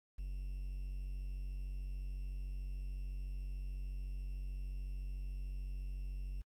triangle tone with quantisation, 46.85 Hz, F#1, 22 cents sharp, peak -37 dBFS, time 0.18-6.42 s, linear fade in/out 10 ms, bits 11, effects AAC 64 kbps

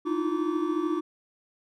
triangle tone cluster, 306.8 / 320.5 / 349.8 / 1153 Hz, D#4 / E4 / F4 / D6, -24 / -49 / +3 / -32 cents, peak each -27 / -30 / -27 / -34 dBFS, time 0.05-1.01 s, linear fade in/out 20 ms, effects none

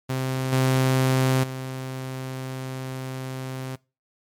sawtooth tone with level steps, 130.81 Hz, C3, in tune, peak -20 / -14 / -26 dBFS, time 0.09-3.76 s, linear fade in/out 10 ms, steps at 0.52 / 1.43 s, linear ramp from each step 10 ms, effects noise-tail reverb RT60 0.3 s tail -23 dB re dry + MP3 96 kbps

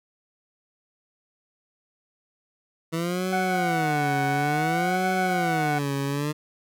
20% pulse tone with vibrato, 161.3 Hz, E3, 37 cents flat, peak -20 dBFS, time 2.92-6.33 s, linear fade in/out 20 ms, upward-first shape sine, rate 0.57 Hz, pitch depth 260 cents each way
harmonic tone, 741 Hz, F#5, 2 cents sharp, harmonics 1 / 2 / 3, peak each -25 / -31 / -35 dBFS, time 3.32-5.79 s, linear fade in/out 10 ms
effects none

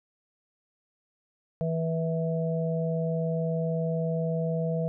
harmonic tone, 163.3 Hz, E3, 16 cents flat, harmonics 1 / 3 / 4, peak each -27 / -32 / -33 dBFS, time 1.61-4.88 s, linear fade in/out 0 ms, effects none

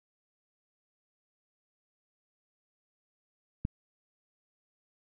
click, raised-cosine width 5 ms, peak -18 dBFS, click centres 3.651 s, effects none

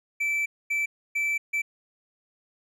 triangle tone bursts at uneven times, 2323 Hz, D7, 20 cents flat, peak -22 dBFS, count 4, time 0.2-0.46 / 0.7-0.86 / 1.15-1.38 / 1.53-1.62 s, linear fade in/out 10 ms, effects none

